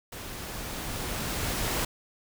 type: noise with level ramp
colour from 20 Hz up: pink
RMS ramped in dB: -40 to -28 dBFS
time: 0.12-1.85 s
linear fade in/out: 5 ms
effects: none